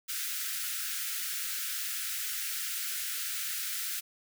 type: high-pass noise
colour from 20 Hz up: white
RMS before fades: -35 dBFS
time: 0.08-4.01 s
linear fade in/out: 20 ms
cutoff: 1300 Hz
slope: 96 dB/octave
effects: none